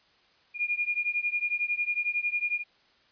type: beating tone pair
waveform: sine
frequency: 2421 / 2432 Hz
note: D#7 / D#7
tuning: -48 / -40 cents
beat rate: 11 Hz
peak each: -29 / -30 dBFS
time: 0.54-2.64 s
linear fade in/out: 50 ms
effects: white hiss -63 dBFS RMS until 3.11 s + resampled to 11025 Hz